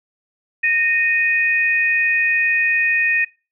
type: tone pair together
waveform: sine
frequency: 1846.4 / 2489 Hz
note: A#6 / D#7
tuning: -17 / 0 cents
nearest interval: perfect fourth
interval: 517 cents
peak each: -17 dBFS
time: 0.63-3.25 s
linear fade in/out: 10 ms
effects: noise-tail reverb RT60 0.3 s tail -22 dB re dry